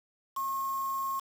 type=tone with quantisation; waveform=sine; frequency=1081 Hz; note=C#6; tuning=44 cents flat; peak=-30 dBFS; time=0.36-1.2 s; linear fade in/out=10 ms; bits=7; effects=none